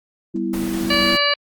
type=chord; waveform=sine; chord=E minor; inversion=first; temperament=equal; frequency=196 / 246.9 / 329.6 Hz; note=G3 / B3 / E4; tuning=0 / 0 / 0 cents; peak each=-25 / -26 / -23 dBFS; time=0.34-1.16 s; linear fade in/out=10 ms
type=noise; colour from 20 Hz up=pink; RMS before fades=-31 dBFS; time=0.53-1.17 s; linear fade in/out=5 ms
type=harmonic tone; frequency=577 Hz; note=D5; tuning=31 cents flat; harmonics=1 / 2 / 3 / 4 / 5 / 7 / 8; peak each=-23 / -23 / -23 / -23 / -23 / -23 / -23 dBFS; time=0.9-1.34 s; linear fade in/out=5 ms
effects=Opus 24 kbps